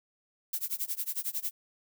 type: noise with tremolo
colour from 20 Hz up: violet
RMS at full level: -31 dBFS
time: 0.53-1.51 s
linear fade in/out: 2 ms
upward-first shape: sine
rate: 11 Hz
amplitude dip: 95%
effects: none